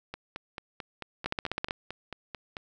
two click trains, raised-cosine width 0.3 ms, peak -13 / -21 dBFS, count 8 / 12, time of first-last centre 1.26-1.709 / 0.14-2.568 s, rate 15.6 / 4.53 Hz, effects none

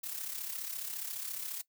blue noise with amplitude modulation, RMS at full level -37 dBFS, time 0.03-1.62 s, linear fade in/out 10 ms, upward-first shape sine, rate 34.5 Hz, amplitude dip 60%, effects noise-tail reverb RT60 0.1 s tail -18 dB re dry

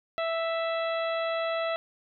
harmonic tone with a mistuned harmonic, 659.3 Hz, E5, in tune, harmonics 1 / 2 / 3 / 4 / 5 / 6, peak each -28 / -34 / -38 / -40 / -42 / -44 dBFS, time 0.18-1.76 s, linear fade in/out 0 ms, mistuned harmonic 5, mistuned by +21 cents, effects none

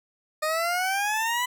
20% pulse exponential sweep, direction up, 610 to 1002 Hz, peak -19 dBFS, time 0.42-1.46 s, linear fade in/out 10 ms, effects none

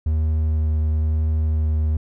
triangle tone with vibrato, 77.78 Hz, D#2, in tune, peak -15 dBFS, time 0.06-1.97 s, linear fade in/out 5 ms, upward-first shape sine, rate 1 Hz, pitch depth 10 cents each way, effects none

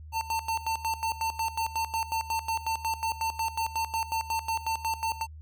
square tone with tremolo, 899 Hz, A5, 37 cents sharp, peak -27 dBFS, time 0.12-5.27 s, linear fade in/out 50 ms, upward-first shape square, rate 5.5 Hz, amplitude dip 80%, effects added 77 Hz sine -42 dBFS peak until 5.41 s

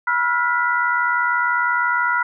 sine tone cluster, 972 / 1346 / 1426 / 1979 Hz, B5 / E6 / F6 / B6, -28 / +36 / +36 / +3 cents, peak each -22 / -24 / -19 / -26 dBFS, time 0.07-2.23 s, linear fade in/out 5 ms, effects none

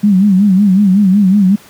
sine tone with vibrato, 196 Hz, G3, in tune, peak -5 dBFS, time 0.03-1.56 s, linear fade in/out 10 ms, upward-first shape sine, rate 5.4 Hz, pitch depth 120 cents each way, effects pink hiss -40 dBFS RMS until 1.69 s + high-pass 100 Hz 12 dB/octave

